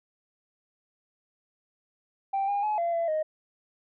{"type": "tone with pitch steps", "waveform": "sine", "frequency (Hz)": [784, 809, 849, 683, 673, 622], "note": ["G5", "G#5", "G#5", "F5", "E5", "D#5"], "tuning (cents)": [0, -46, 38, -39, 36, -1], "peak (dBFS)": -23, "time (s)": [2.33, 3.23], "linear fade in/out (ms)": 10, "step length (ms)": 150, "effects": ["tanh soft clip ceiling -22 dBFS"]}